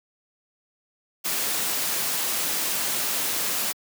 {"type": "noise", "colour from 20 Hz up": "white", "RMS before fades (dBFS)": -26, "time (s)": [1.24, 3.73], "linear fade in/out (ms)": 20, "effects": ["high-pass 150 Hz 12 dB/octave"]}